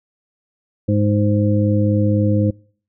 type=harmonic tone; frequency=103.83 Hz; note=G#2; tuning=in tune; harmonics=1 / 2 / 3 / 5; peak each=-16 / -19 / -21 / -23 dBFS; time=0.88-2.51 s; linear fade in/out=10 ms; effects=noise-tail reverb RT60 0.5 s tail -26 dB re dry